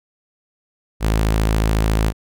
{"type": "tone", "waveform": "sawtooth", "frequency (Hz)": 54, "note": "A1", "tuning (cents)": -32, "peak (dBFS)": -11, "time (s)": [1, 2.13], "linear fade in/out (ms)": 50, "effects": []}